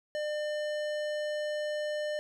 sine tone with tanh clipping, 600 Hz, D5, 37 cents sharp, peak -33 dBFS, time 0.15-2.19 s, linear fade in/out 0 ms, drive 18 dB, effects none

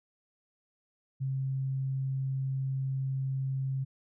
sine tone, 133.8 Hz, C3, 39 cents sharp, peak -29 dBFS, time 1.2-3.85 s, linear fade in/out 20 ms, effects none

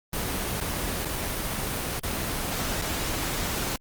pink noise with dropouts, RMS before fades -29 dBFS, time 0.13-3.76 s, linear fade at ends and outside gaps 1 ms, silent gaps 0.602-0.611 / 1.049-1.055 / 1.995-2.034 / 2.815-2.821 s, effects Opus 24 kbps

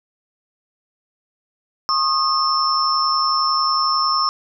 sine tone cluster, 1085 / 1236 / 5340 Hz, C#6 / D#6 / E8, -37 / -12 / +22 cents, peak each -20 dBFS, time 1.89-4.29 s, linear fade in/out 0 ms, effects none

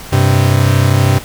45% pulse tone pair together, 97.24 / 129.8 Hz, G2 / C3, -13 / -13 cents, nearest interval perfect fourth, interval 500 cents, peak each -11 dBFS, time 0.12-1.19 s, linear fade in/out 10 ms, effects pink hiss -31 dBFS RMS until 1.24 s

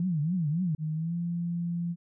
sine tone with vibrato, 164.81 Hz, E3, in tune, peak -25 dBFS, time 0-0.75 s, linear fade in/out 2 ms, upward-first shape triangle, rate 3.6 Hz, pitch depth 260 cents each way
sine tone with pitch glide, 155.56 to 171.61 Hz, D#3 to F3, 0 to -30 cents, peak -28 dBFS, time 0.78-1.96 s, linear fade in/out 50 ms, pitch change +170 cents, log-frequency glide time 0.94-1.14 s
effects none

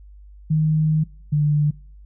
sine tone pair in turn, 155.56 / 148.4 Hz, D#3 / D3, 0 / +18 cents, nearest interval minor second, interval 82 cents, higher first, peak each -15 dBFS, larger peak neither, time 0.5-1.04 / 1.32-1.71 s, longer first, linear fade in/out 10 ms, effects noise-tail reverb RT60 0.5 s tail -23 dB re dry + added 50 Hz sine -41 dBFS peak until 2.05 s

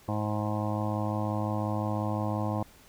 harmonic tone, 105.7 Hz, G#2, 31 cents sharp, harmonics 1 / 2 / 3 / 5 / 6 / 7 / 8 / 9 / 10, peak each -31 / -34 / -36 / -38 / -39 / -39 / -40 / -41 / -41 dBFS, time 0.08-2.63 s, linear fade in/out 5 ms, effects pink hiss -56 dBFS RMS until 2.88 s

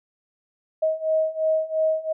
sine beating tone pair, 631 / 633.9 Hz, D#5 / D#5, +24 / +32 cents, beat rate 2.9 Hz, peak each -24 / -22 dBFS, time 0.82-2.13 s, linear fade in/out 10 ms, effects none

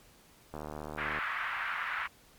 click train, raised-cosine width 1 ms, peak -26 dBFS, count 50, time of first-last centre 0.54-1.187 s, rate 75.7 Hz
pink band-pass noise, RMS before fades -35 dBFS, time 0.97-2.08 s, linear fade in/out 20 ms, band 1200 to 2100 Hz, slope 24 dB/octave
effects pink hiss -60 dBFS RMS until 2.38 s + MP3 96 kbps

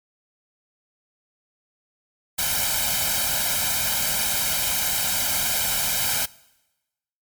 white noise with comb filter, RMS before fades -23 dBFS, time 2.38-6.26 s, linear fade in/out 10 ms, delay 1.3 ms, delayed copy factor +0.85, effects noise-tail reverb RT60 1.0 s tail -22 dB re dry + MP3 96 kbps

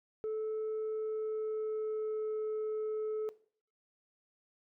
sine tone with pitch glide, 435.4 to 431.9 Hz, A4 to A4, -18 to -32 cents, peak -31 dBFS, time 0.24-3.29 s, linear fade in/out 0 ms, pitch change -14 cents, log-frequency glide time 0.94-2.37 s, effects noise-tail reverb RT60 0.5 s tail -20 dB re dry + tanh soft clip ceiling -32 dBFS

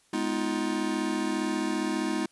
square chord, F half-diminished seventh, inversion first, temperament just, 209.5 / 251.4 / 314.3 / 349.2 Hz, Ab3 / Cb4 / Eb4 / F4, +15 / +31 / +18 / 0 cents, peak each -34 / -34 / -31 / -35 dBFS, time 0.13-2.26 s, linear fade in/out 5 ms, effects white hiss -64 dBFS RMS until 2.31 s + resampled to 24000 Hz

